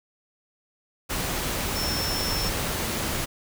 sine tone in noise, 5400 Hz, E8, 41 cents sharp, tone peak -29 dBFS, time 1.75-2.5 s, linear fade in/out 20 ms, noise pink, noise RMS -28 dBFS, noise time 1.09-3.26 s, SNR -4 dB, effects none

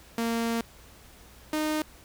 sawtooth tone pair in turn, 230.6 / 307.6 Hz, A#3 / D#4, -19 / -20 cents, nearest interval perfect fourth, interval 499 cents, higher second, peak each -22 dBFS, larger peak neither, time 0.18-0.61 / 1.53-1.82 s, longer first, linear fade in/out 2 ms, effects added 60 Hz sine -56 dBFS peak until 2.04 s + pink hiss -53 dBFS RMS until 2.04 s

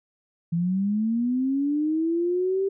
sine linear sweep, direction up, 164.81 to 394.2 Hz, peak -21 dBFS, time 0.52-2.69 s, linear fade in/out 10 ms, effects none

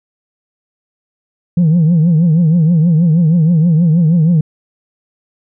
sine tone with vibrato, 164.81 Hz, E3, in tune, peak -5 dBFS, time 1.57-4.41 s, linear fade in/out 5 ms, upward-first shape triangle, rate 6.3 Hz, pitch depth 160 cents each way, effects tanh soft clip ceiling -5 dBFS

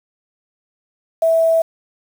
sine tone with quantisation, 655 Hz, E5, 11 cents flat, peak -11 dBFS, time 1.22-1.62 s, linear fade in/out 5 ms, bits 6, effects none

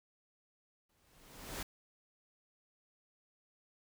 pink noise with exponential growth, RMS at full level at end -39 dBFS, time 0.89-1.63 s, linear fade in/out 5 ms, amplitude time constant 160 ms, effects none

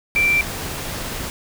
sine tone in noise, 2349 Hz, D7, in tune, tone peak -14 dBFS, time 0.16-0.41 s, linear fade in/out 0 ms, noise pink, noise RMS -28 dBFS, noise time 0.15-1.3 s, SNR +11 dB, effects none

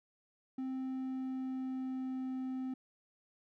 triangle tone with pitch glide, 261.6 to 259.5 Hz, C4 to C4, 0 to -14 cents, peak -34 dBFS, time 0.58-2.74 s, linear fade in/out 5 ms, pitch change -14 cents, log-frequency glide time 0.76-2.36 s, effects none

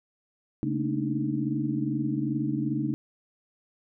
sine tone cluster, 138.3 / 217 / 233.7 / 287.3 / 309.8 Hz, C#3 / A3 / A#3 / D4 / D#4, -4 / -24 / +5 / -38 / -7 cents, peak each -31 / -33 / -35 / -32 / -30 dBFS, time 0.63-2.94 s, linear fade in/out 0 ms, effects none

